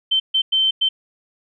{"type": "tone bursts at uneven times", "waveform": "sine", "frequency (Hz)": 3098, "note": "G7", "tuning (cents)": -21, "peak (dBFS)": -14, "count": 4, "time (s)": [[0.11, 0.2], [0.34, 0.42], [0.52, 0.71], [0.81, 0.89]], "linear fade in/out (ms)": 10, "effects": []}